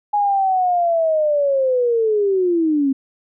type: linear sweep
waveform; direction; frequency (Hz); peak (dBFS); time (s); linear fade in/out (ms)
sine; down; 834 to 264; -14; 0.13-2.93; 10
effects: none